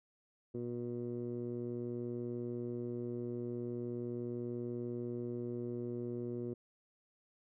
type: tone with low-pass filter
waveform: 15% pulse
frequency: 120.4 Hz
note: B2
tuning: 44 cents flat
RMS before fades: -40 dBFS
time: 0.54-6.54 s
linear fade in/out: 10 ms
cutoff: 390 Hz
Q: 2.2
effects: none